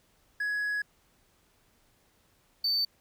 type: tone pair in turn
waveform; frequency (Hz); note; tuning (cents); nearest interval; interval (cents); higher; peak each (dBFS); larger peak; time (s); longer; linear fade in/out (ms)
triangle; 1676 / 4555; G#6 / C#8; +15 / +46; octave + perfect fourth; 1731; second; -26 / -23; second; 0.4-0.82 / 2.64-2.85; first; 5
effects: tanh soft clip ceiling -19 dBFS + pink hiss -67 dBFS RMS until 3 s